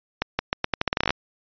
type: accelerating click train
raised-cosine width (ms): 0.3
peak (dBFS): -5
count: 15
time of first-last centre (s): 0.22-1.106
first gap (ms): 170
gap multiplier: 0.82
effects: resampled to 11025 Hz